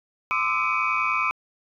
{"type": "tone cluster", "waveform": "sine", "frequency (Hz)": [1034, 1195, 1305, 2283, 2502], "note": ["C6", "D6", "E6", "D7", "D#7"], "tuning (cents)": [-21, 30, -18, -50, 9], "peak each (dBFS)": -27, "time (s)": [0.31, 1.31], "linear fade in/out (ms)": 0, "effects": ["tanh soft clip ceiling -12 dBFS"]}